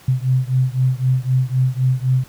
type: beating tone pair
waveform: sine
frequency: 127.4 / 131.3 Hz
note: C3 / C3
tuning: -46 / +6 cents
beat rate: 3.9 Hz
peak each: -17 / -18 dBFS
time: 0.08-2.24 s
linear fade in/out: 5 ms
effects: pink hiss -46 dBFS RMS until 2.28 s